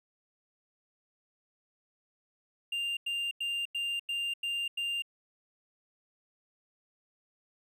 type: tone bursts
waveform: triangle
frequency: 2794 Hz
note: F7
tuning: in tune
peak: -29 dBFS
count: 7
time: 2.72-5.022 s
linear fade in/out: 5 ms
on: 250 ms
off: 92 ms
effects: none